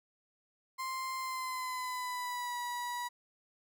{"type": "tone with pitch glide", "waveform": "35% pulse", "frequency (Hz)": [1047, 971.3], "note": ["C6", "B5"], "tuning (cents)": [1, -29], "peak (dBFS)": -34, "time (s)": [0.78, 3.09], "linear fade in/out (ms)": 20, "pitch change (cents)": -130, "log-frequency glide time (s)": [1.17, 2.57], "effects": []}